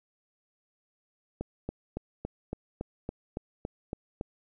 click train, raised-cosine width 2 ms, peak -20 dBFS, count 11, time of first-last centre 1.41-4.211 s, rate 3.57 Hz, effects none

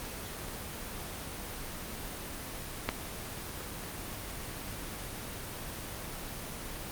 clicks, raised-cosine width 0.3 ms, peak -12 / -22 dBFS, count 2, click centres 2.89 / 2.893 s, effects pink hiss -40 dBFS RMS until 6.91 s + Opus 24 kbps

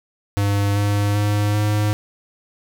square tone with pitch steps, 100.9 / 102.25 / 103.62 / 105 Hz, G#2 / G#2 / G#2 / G#2, -49 / -26 / -3 / +19 cents, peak -17 dBFS, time 0.37-1.93 s, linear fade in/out 0 ms, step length 390 ms, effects none

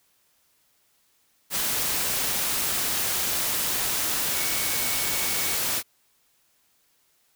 sine tone in noise, 2230 Hz, C#7, 10 cents sharp, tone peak -36 dBFS, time 4.33-5.58 s, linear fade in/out 50 ms, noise white, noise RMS -26 dBFS, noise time 1.5-5.83 s, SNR -13 dB, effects white hiss -66 dBFS RMS until 7.35 s

